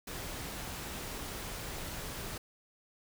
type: noise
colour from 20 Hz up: pink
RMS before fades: -41 dBFS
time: 0.07-2.38 s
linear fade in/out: 5 ms
effects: none